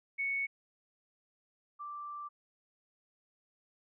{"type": "tone pair in turn", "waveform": "sine", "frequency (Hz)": [2217, 1174.4], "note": ["C#7", "D6"], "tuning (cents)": [0, 0], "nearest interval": "major seventh", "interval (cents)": 1100, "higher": "first", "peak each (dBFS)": [-31, -40], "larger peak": "first", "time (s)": [[0.18, 0.47], [1.79, 2.29]], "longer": "second", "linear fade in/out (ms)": 20, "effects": []}